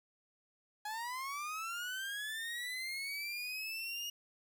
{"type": "linear sweep", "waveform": "30% pulse", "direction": "up", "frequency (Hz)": [830.6, 2871], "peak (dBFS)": -36, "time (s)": [0.85, 4.1], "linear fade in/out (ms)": 5, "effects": ["11-bit"]}